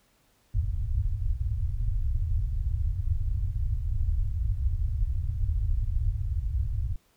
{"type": "low-pass noise", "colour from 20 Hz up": "pink", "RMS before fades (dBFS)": -27, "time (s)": [0.54, 6.96], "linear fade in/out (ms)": 2, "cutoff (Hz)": 110, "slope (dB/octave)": 48, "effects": ["pink hiss -66 dBFS RMS until 7.16 s"]}